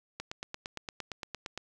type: click train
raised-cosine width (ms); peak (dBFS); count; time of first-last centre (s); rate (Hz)
0.2; -20; 13; 0.2-1.576; 8.72
effects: none